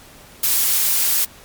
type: noise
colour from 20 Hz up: blue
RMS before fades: -17 dBFS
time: 0.43-1.25 s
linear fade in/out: 5 ms
effects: pink hiss -44 dBFS RMS until 1.44 s + MP3 96 kbps